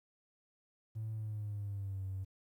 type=tone with pitch glide; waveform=triangle; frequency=109.8 to 95.59 Hz; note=A2 to G2; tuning=-3 to -43 cents; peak=-34 dBFS; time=0.95-2.25 s; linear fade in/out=20 ms; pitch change=-240 cents; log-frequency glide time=1.13-2.04 s; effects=tanh soft clip ceiling -34 dBFS + 12-bit